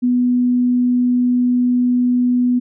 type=tone; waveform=sine; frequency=246.9 Hz; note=B3; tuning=in tune; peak=-12 dBFS; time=0.02-2.6 s; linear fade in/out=20 ms; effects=none